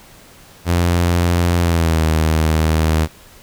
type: tone with pitch glide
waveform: sawtooth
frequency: 86.8 to 79.14 Hz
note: F2 to D#2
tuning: -10 to +30 cents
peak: -9 dBFS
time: 0.65-3.08 s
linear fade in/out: 50 ms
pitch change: -160 cents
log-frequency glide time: 1.59-2.03 s
effects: pink hiss -44 dBFS RMS until 3.42 s